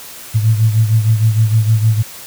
sine beating tone pair, 109.2 / 115.7 Hz, A2 / A#2, -13 / -13 cents, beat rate 6.5 Hz, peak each -10 / -16 dBFS, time 0.34-2.03 s, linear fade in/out 20 ms, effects white hiss -33 dBFS RMS until 2.26 s

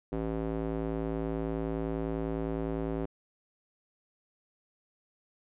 square tone with band-pass filter, 54.9 Hz, A1, 3 cents flat, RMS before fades -33 dBFS, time 0.12-3.06 s, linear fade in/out 10 ms, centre 370 Hz, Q 1.3, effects resampled to 8000 Hz

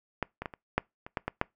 clicks, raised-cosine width 0.5 ms, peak -13 / -20 / -19 / -28 / -9 / -26 / -14 / -15 / -10 dBFS, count 9, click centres 0.227 / 0.42 / 0.458 / 0.538 / 0.78 / 1.065 / 1.172 / 1.28 / 1.414 s, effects noise-tail reverb RT60 0.2 s tail -25 dB re dry

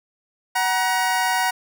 25% pulse tone pair together, 747 / 951.5 Hz, F#5 / A#5, +16 / +35 cents, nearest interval major third, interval 419 cents, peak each -18 dBFS, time 0.55-1.51 s, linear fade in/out 10 ms, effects none

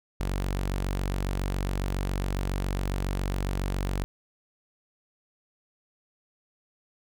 sawtooth tone, 47.26 Hz, F#1, 37 cents sharp, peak -23 dBFS, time 0.2-4.04 s, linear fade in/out 0 ms, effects none

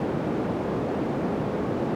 white band-pass noise, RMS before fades -27 dBFS, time 0-1.95 s, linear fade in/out 2 ms, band 140 to 420 Hz, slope 12 dB/octave, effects none

